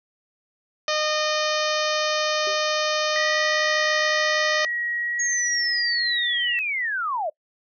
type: harmonic tone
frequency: 612 Hz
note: D#5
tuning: 29 cents flat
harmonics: 1 / 2 / 3 / 4 / 5 / 6 / 7 / 8 / 9 / 10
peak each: -25 / -28 / -30 / -31 / -32 / -33 / -33 / -34 / -35 / -35 dBFS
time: 0.88-4.65 s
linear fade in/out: 2 ms
type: tone with exponential decay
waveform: triangle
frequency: 393.5 Hz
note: G4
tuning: 7 cents sharp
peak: -29 dBFS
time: 2.47-2.65 s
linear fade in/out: 1 ms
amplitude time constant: 37 ms
type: tone with vibrato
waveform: sine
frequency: 1912 Hz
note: A#6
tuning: 43 cents sharp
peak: -24 dBFS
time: 3.16-6.59 s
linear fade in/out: 0 ms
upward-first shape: sine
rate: 1 Hz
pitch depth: 9 cents each way
type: linear sweep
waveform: sine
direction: down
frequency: 6645 to 573 Hz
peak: -23 dBFS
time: 5.19-7.3 s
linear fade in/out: 10 ms
effects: noise-tail reverb RT60 0.1 s tail -23 dB re dry